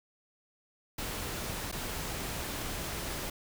pink noise with dropouts, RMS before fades -37 dBFS, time 0.98-3.3 s, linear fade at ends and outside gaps 5 ms, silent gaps 1.716-1.724 s, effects none

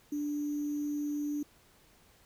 sine tone with sample-and-hold, 293.7 Hz, D4, in tune, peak -31 dBFS, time 0.12-1.43 s, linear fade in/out 5 ms, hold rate 6300 Hz, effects pink hiss -63 dBFS RMS until 2.25 s

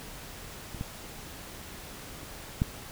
clicks, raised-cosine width 5 ms, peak -29 / -21 / -12 dBFS, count 3, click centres 0.747 / 0.811 / 2.619 s, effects pink hiss -44 dBFS RMS until 2.91 s

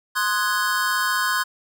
square chord, Ab dominant seventh, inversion first, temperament equal, 1046.5 / 1244.5 / 1480 / 1661.2 Hz, C6 / Eb6 / Gb6 / Ab6, 0 / 0 / 0 / 0 cents, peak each -25 / -30 / -25 / -27 dBFS, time 0.15-1.44 s, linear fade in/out 20 ms, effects none

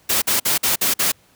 white noise bursts, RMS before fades -18 dBFS, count 6, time 0.09-1.12 s, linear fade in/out 10 ms, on 130 ms, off 50 ms, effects pink hiss -55 dBFS RMS until 1.35 s + high-pass 80 Hz 12 dB/octave

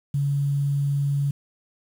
sine tone with quantisation, 141.4 Hz, C#3, 35 cents sharp, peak -20 dBFS, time 0.14-1.31 s, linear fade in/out 5 ms, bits 8, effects none

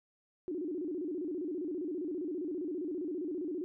sine tone with vibrato, 329.6 Hz, E4, in tune, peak -34 dBFS, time 0.48-3.64 s, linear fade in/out 0 ms, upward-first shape square, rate 15 Hz, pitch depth 170 cents each way, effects none

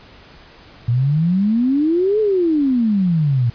sine exponential two-way sweep, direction up then down, 114.9 to 440 to 114.9 Hz, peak -13 dBFS, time 0.88-3.5 s, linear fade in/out 5 ms, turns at 2.2 s, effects pink hiss -44 dBFS RMS until 3.54 s + resampled to 11025 Hz

